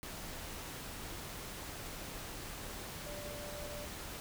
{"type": "tone in noise", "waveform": "sine", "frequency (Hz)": 587.3, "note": "D5", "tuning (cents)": 0, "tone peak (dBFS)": -46, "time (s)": [3.06, 3.85], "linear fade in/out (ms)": 0, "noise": "pink", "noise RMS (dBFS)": -45, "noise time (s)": [0.03, 4.2], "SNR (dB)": -4, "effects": []}